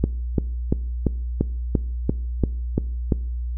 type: click train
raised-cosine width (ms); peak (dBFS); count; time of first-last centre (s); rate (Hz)
3; -5; 10; 0.04-3.122; 2.92
effects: noise-tail reverb RT60 0.6 s tail -22 dB re dry + added 60 Hz sine -24 dBFS peak until 3.57 s